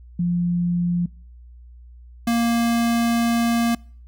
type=tone pair in turn; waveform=sine / square; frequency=174.61 / 233.5 Hz; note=F3 / A#3; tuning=0 / +3 cents; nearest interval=perfect fourth; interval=503 cents; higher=second; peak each=-18 dBFS; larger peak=neither; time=0.19-1.06 / 2.27-3.75 s; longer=second; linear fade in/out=5 ms; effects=noise-tail reverb RT60 0.5 s tail -26 dB re dry + added 60 Hz sine -41 dBFS peak until 4.07 s